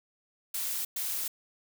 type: noise bursts at uneven times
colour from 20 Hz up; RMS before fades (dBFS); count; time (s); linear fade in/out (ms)
blue; -33; 2; 0.54-0.85 / 0.96-1.28; 5
effects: none